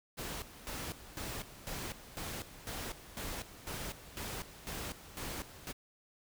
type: noise with tremolo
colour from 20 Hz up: pink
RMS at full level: -41 dBFS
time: 0.17-5.73 s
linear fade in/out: 20 ms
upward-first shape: square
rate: 2 Hz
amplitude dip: 75%
effects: none